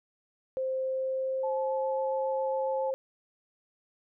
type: tone with pitch glide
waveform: sine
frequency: 523.3 to 530.3 Hz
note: C5 to C5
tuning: 0 to +23 cents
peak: -28 dBFS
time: 0.57-2.94 s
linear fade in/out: 0 ms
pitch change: +23 cents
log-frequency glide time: 0.71-2.03 s
type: tone with vibrato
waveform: sine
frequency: 861 Hz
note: A5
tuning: 38 cents flat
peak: -33 dBFS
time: 1.43-2.91 s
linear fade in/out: 10 ms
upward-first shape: square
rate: 7.3 Hz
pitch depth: 12 cents each way
effects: none